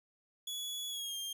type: tone with pitch glide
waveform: sawtooth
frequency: 3390 to 3202 Hz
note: G#7 to G7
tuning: +35 to +36 cents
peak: -35 dBFS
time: 0.47-1.33 s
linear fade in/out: 5 ms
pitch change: -99 cents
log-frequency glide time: 0.89-1.16 s
effects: none